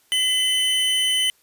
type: tone pair together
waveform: square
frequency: 2024 / 3033 Hz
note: B6 / F#7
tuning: +42 / +42 cents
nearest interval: perfect fifth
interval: 700 cents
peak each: -28 / -19 dBFS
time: 0.12-1.3 s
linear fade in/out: 0 ms
effects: white hiss -60 dBFS RMS until 1.42 s + resampled to 32000 Hz